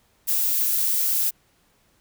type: noise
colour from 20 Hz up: violet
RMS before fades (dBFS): -22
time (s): 0.27-1.31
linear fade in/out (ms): 20
effects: pink hiss -63 dBFS RMS until 2 s